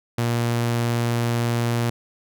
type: tone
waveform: sawtooth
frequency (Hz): 118.2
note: A#2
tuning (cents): +24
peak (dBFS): -16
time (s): 0.18-1.9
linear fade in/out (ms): 5
effects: none